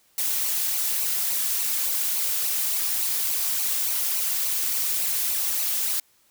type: noise with flanger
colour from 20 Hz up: blue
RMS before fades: -25 dBFS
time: 0.18-6 s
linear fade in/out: 2 ms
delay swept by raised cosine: 0.57 to 3.17 ms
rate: 3.5 Hz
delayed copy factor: -0.6
effects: white hiss -62 dBFS RMS until 6.3 s